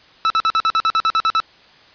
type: tone bursts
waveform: 45% pulse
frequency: 1315 Hz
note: E6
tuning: 5 cents flat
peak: -13 dBFS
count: 12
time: 0.25-1.401 s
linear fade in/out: 0 ms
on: 51 ms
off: 49 ms
effects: white hiss -48 dBFS RMS until 1.94 s + resampled to 11025 Hz